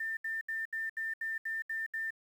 sine tone bursts, 1794 Hz, A6, 33 cents sharp, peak -33 dBFS, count 9, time 0-2.106 s, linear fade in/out 5 ms, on 170 ms, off 72 ms, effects 10-bit

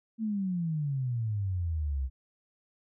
sine exponential sweep, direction down, 227.6 to 63.4 Hz, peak -28 dBFS, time 0.18-2.1 s, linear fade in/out 50 ms, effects none

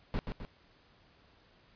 brown noise with echo, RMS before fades -32 dBFS, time 0.14-0.19 s, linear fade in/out 0 ms, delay 130 ms, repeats 2, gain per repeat -5 dB, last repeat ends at 0.45 s, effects pink hiss -64 dBFS RMS until 1.75 s + resampled to 11025 Hz

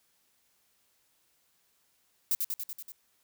violet noise with echo, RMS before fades -27 dBFS, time 2.31-2.35 s, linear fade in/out 0 ms, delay 95 ms, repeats 6, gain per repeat -3 dB, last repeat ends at 2.92 s, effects white hiss -71 dBFS RMS until 3.23 s

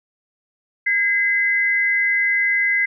sine tone pair together, 1630.4 / 2040 Hz, G#6 / C7, -32 / -44 cents, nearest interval major third, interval 388 cents, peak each -24 / -16 dBFS, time 0.86-2.86 s, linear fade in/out 10 ms, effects none

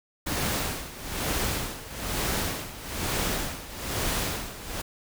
pink noise with tremolo, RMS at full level -27 dBFS, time 0.26-4.82 s, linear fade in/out 10 ms, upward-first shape sine, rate 1.1 Hz, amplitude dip 80%, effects none

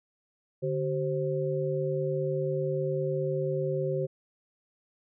sine tone cluster, 147 / 382 / 528 Hz, D3 / G4 / C5, +2 / -45 / +16 cents, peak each -31 dBFS, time 0.62-4.07 s, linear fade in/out 20 ms, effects none

